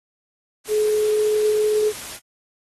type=tone in noise; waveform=sine; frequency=425.6 Hz; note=G#4; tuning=42 cents sharp; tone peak=-16 dBFS; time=0.68-1.93 s; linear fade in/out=50 ms; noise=white; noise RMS=-34 dBFS; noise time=0.64-2.2 s; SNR=+15 dB; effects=AAC 32 kbps